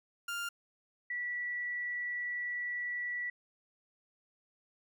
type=tone pair in turn; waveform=30% pulse / sine; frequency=1400 / 1951.7 Hz; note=F6 / B6; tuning=+4 / -21 cents; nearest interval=tritone; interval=575 cents; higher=second; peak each=-33 / -34 dBFS; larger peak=first; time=0.28-0.49 / 1.1-3.3 s; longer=second; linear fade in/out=5 ms; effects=none